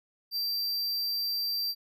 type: tone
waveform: square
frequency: 4699 Hz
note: D8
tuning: in tune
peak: -29 dBFS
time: 0.31-1.75 s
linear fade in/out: 50 ms
effects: none